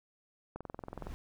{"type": "click train", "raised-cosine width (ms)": 1, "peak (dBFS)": -27, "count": 12, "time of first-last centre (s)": [0.56, 1.069], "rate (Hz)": 21.6}
{"type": "noise with exponential growth", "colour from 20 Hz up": "brown", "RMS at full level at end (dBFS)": -41, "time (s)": [0.63, 1.14], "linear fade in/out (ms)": 0, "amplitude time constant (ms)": 110}
{"effects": []}